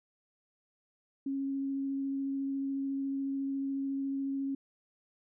sine tone with vibrato, 273.5 Hz, C#4, 23 cents flat, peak -31 dBFS, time 1.26-4.55 s, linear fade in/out 5 ms, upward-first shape sine, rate 14 Hz, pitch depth 8 cents each way, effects none

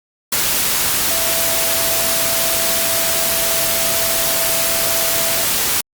sine tone in noise, 665 Hz, E5, 15 cents sharp, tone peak -25 dBFS, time 1.1-5.44 s, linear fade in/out 5 ms, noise white, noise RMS -17 dBFS, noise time 0.32-5.81 s, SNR -11 dB, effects Opus 48 kbps

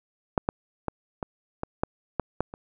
clicks, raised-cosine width 1 ms, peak -7 / -9 / -13 / -16 / -15 / -9 / -10 / -10 / -24 dBFS, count 9, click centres 0.378 / 0.489 / 0.883 / 1.228 / 1.634 / 1.835 / 2.197 / 2.406 / 2.539 s, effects none

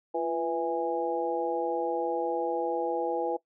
harmonic tone with a mistuned harmonic, 164.81 Hz, E3, in tune, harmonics 2 / 3 / 4 / 5, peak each -33 / -30 / -35 / -32 dBFS, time 0.14-3.37 s, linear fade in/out 10 ms, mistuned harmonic 2, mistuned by +67 cents, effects noise-tail reverb RT60 0.1 s tail -20 dB re dry

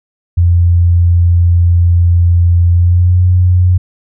sine tone with pitch glide, 86.6 to 90.23 Hz, F2 to F#2, -14 to -43 cents, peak -5 dBFS, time 0.37-3.78 s, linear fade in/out 10 ms, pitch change +71 cents, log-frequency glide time 2.7-3.22 s, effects none

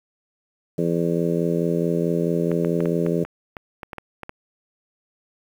harmonic tone, 84.6 Hz, E2, 45 cents sharp, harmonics 2 / 3 / 4 / 5 / 6 / 7, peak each -23 / -28 / -26 / -25 / -29 / -31 dBFS, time 0.78-3.24 s, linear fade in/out 5 ms
clicks, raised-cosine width 0.5 ms, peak -18 dBFS, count 12, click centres 2.516 / 2.648 / 2.805 / 2.857 / 3.064 / 3.25 / 3.568 / 3.832 / 3.932 / 3.983 / 4.233 / 4.294 s
effects 8-bit

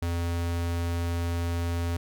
square tone, 85.4 Hz, F2, 38 cents flat, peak -27 dBFS, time 0.02-1.97 s, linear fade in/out 5 ms, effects none

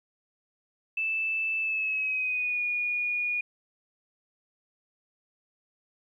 sine tone with pitch glide, 2637 to 2446 Hz, E7 to D#7, 0 to -30 cents, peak -26 dBFS, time 0.97-3.41 s, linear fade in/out 5 ms, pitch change -130 cents, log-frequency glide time 1.6-2.62 s, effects 11-bit

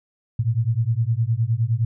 sine beating tone pair, 110 / 119.7 Hz, A2 / A#2, 0 / +46 cents, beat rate 9.7 Hz, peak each -21 dBFS, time 0.39-1.85 s, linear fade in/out 5 ms, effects none

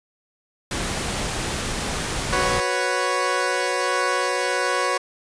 pink noise, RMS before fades -26 dBFS, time 0.71-2.6 s, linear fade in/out 2 ms
15% pulse chord, F# suspended fourth, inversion none, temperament equal, 370 / 493.9 / 554.4 Hz, F#4 / B4 / C#5, 0 / 0 / 0 cents, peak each -20 / -18 / -18 dBFS, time 2.32-4.98 s, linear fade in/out 10 ms
effects resampled to 22050 Hz

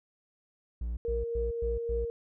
triangle tone bursts, 58.27 Hz, A#1, in tune, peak -29 dBFS, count 5, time 0.81-2.05 s, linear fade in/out 5 ms, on 160 ms, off 110 ms
sine tone with tremolo, 466.2 Hz, A#4, in tune, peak -29 dBFS, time 1.05-2.1 s, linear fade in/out 0 ms, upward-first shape sine, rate 3.6 Hz, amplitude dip 30%
effects none

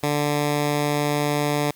10% pulse tone, 146.83 Hz, D3, in tune, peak -12 dBFS, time 0.03-1.71 s, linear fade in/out 5 ms, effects white hiss -53 dBFS RMS until 1.75 s

